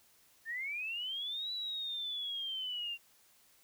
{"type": "linear two-way sweep", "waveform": "sine", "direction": "up then down", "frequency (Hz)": [1760, 3966, 2753], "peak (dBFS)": -36, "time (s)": [0.45, 2.98], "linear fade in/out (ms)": 50, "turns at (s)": 1.52, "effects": ["white hiss -66 dBFS RMS until 3.63 s"]}